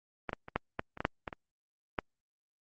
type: clicks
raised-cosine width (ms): 0.5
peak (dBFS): -18 / -19 / -29 / -14 / -17 / -29 / -18 / -10 / -20 / -25 / -15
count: 11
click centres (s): 0.293 / 0.331 / 0.484 / 0.56 / 0.794 / 0.974 / 1.005 / 1.051 / 1.278 / 1.328 / 1.988
effects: Opus 32 kbps